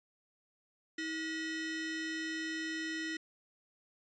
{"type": "ring-modulated tone", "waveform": "40% pulse", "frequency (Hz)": 1120, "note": "C#6", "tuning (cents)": 18, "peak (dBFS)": -32, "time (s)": [0.98, 3.17], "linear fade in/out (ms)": 5, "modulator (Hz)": 800, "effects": ["resampled to 16000 Hz"]}